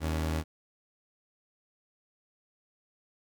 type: tone pair together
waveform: sawtooth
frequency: 79.04 / 281.5 Hz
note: D#2 / C#4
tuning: +28 / +27 cents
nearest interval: octave + minor seventh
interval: 2199 cents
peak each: -25 / -35 dBFS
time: 0-0.44 s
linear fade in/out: 50 ms
effects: none